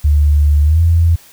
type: tone with pitch glide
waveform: sine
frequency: 73.7 to 83.69 Hz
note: D2 to E2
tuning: +7 to +27 cents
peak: -7 dBFS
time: 0.04-1.16 s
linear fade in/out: 10 ms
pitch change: +220 cents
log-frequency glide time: 0.64-0.81 s
effects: white hiss -43 dBFS RMS until 1.32 s